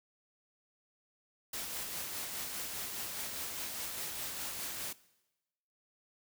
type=noise with tremolo; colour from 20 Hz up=white; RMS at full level=-39 dBFS; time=1.53-4.93 s; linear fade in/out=5 ms; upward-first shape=sine; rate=4.9 Hz; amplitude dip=30%; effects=noise-tail reverb RT60 1.0 s tail -20 dB re dry